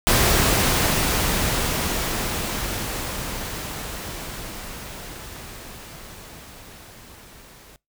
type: noise with level ramp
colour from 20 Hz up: pink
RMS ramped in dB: -17 to -47 dBFS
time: 0.07-7.76 s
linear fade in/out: 0 ms
effects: noise-tail reverb RT60 0.2 s tail -23 dB re dry